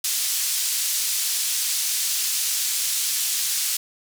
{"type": "band-pass noise", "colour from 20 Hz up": "pink", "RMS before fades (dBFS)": -24, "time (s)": [0.04, 3.77], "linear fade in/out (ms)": 5, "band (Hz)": [4900, 14000], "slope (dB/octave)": 12, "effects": []}